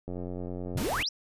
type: click train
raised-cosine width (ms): 2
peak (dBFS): -24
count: 68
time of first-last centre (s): 0.08-0.828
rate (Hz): 89.6
type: exponential sweep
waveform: sine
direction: up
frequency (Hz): 98 to 5920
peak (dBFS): -28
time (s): 0.75-1.09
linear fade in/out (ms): 5
type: noise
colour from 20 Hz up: pink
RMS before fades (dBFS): -35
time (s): 0.77-1.03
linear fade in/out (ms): 5
effects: resampled to 32000 Hz